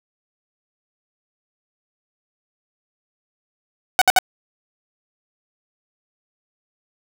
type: tone bursts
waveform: sawtooth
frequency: 746 Hz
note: F#5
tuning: 14 cents sharp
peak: -6 dBFS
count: 3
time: 3.99-4.187 s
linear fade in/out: 0 ms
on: 25 ms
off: 61 ms
effects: none